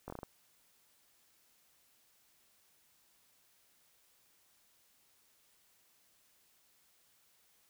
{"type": "slowing click train", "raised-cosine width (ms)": 1, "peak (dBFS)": -29, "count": 6, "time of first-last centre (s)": [0.08, 0.232], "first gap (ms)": 20, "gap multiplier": 1.21, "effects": ["white hiss -70 dBFS RMS until 7.69 s"]}